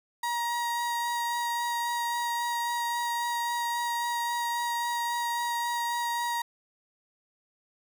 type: tone with vibrato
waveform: 35% pulse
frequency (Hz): 948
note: A#5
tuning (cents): +29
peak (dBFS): -26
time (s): 0.23-6.42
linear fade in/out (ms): 5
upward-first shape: sine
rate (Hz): 3.7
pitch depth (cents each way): 9
effects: none